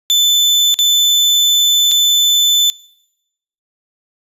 35% pulse tone with dropouts, 3516 Hz, A7, 2 cents flat, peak -7 dBFS, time 0.1-2.7 s, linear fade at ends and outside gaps 0 ms, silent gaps 0.742-0.789 / 1.913-1.917 s, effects noise-tail reverb RT60 0.9 s tail -24 dB re dry + resampled to 32000 Hz

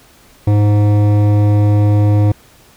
triangle tone with hard clipping, 103.83 Hz, G#2, in tune, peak -10 dBFS, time 0.47-2.32 s, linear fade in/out 5 ms, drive 17 dB, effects pink hiss -46 dBFS RMS until 2.76 s

